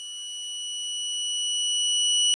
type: tone with level ramp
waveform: sawtooth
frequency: 2944 Hz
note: F#7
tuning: 9 cents flat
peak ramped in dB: -32 to -15 dBFS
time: 0-2.34 s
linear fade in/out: 0 ms
effects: resampled to 24000 Hz + 9-bit